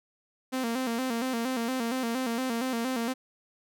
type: tone with vibrato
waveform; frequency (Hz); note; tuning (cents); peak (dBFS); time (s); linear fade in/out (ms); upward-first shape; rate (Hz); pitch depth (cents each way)
sawtooth; 244.8; B3; -15; -24; 0.52-3.14; 20; square; 4.3; 100
effects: none